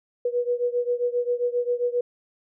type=beating tone pair; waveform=sine; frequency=483.6 / 491.1 Hz; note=B4 / B4; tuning=-36 / -10 cents; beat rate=7.5 Hz; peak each=-24 / -26 dBFS; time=0.25-2.01 s; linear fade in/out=5 ms; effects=none